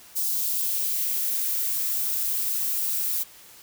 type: noise with high-pass filter sweep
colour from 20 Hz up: violet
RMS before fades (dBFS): -26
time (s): 0.15-3.24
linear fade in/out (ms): 20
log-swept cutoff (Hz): 4700 to 260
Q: 1.2
effects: white hiss -49 dBFS RMS until 3.62 s